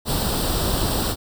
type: noise with comb filter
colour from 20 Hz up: pink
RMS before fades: -22 dBFS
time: 0.05-1.16 s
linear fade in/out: 50 ms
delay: 0.23 ms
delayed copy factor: +0.7
effects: none